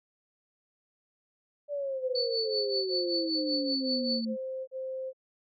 sine exponential sweep, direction down, 587.3 to 216 Hz, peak -30 dBFS, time 1.68-4.37 s, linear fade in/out 50 ms
sine tone bursts, 523.3 Hz, C5, in tune, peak -33 dBFS, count 7, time 1.97-5.132 s, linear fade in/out 50 ms, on 420 ms, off 37 ms
sine tone with tremolo, 4474 Hz, C#8, 15 cents sharp, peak -27 dBFS, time 2.15-4.25 s, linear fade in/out 5 ms, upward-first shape triangle, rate 5.2 Hz, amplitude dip 85%
effects none

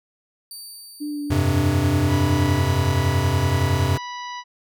20% pulse tone with exponential decay, 4612 Hz, D8, 32 cents flat, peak -28 dBFS, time 0.51-3.09 s, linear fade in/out 2 ms, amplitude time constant 560 ms
sine tone with vibrato, 293.7 Hz, D4, in tune, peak -25 dBFS, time 1-2.61 s, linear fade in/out 20 ms, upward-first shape triangle, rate 3.2 Hz, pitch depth 21 cents each way
square chord, F suspended second, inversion none, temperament equal, 87.31 / 98 / 130.81 Hz, F2 / G2 / C3, 0 / 0 / 0 cents, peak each -23 dBFS, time 1.3-3.98 s, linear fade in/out 10 ms
harmonic tone, 982 Hz, B5, 10 cents flat, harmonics 1 / 2 / 3 / 4 / 5 / 6, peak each -31 / -37 / -41 / -43 / -45 / -47 dBFS, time 2.07-4.44 s, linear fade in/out 50 ms
effects none

